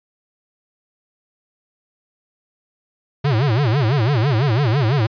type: tone with vibrato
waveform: square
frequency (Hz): 126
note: B2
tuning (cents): +35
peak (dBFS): -15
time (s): 3.24-5.07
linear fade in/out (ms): 10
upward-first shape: sine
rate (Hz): 6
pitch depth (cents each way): 290
effects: resampled to 11025 Hz